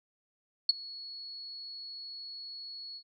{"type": "tone with ADSR envelope", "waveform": "sine", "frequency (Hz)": 4367, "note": "C#8", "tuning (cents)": -27, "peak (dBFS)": -17, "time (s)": [0.69, 3.03], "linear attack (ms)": 3, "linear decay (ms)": 20, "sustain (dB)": -24, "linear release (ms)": 70, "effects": []}